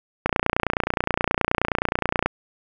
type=click train; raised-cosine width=0.5 ms; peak=-4 dBFS; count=60; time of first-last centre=0.26-2.26 s; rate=29.5 Hz; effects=none